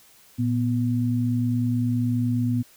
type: tone pair together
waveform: sine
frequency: 115.8 / 245.4 Hz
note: A#2 / B3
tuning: -11 / -11 cents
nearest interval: octave + minor second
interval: 1300 cents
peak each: -23 dBFS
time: 0.38-2.63 s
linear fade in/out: 20 ms
effects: white hiss -54 dBFS RMS until 2.76 s